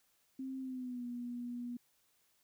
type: tone with pitch glide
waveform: sine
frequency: 264.1 to 242.2 Hz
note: C4 to B3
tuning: +16 to -34 cents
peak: -39 dBFS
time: 0.39-1.77 s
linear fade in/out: 5 ms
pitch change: -150 cents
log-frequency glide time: 0.59-1.05 s
effects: white hiss -74 dBFS RMS until 2.43 s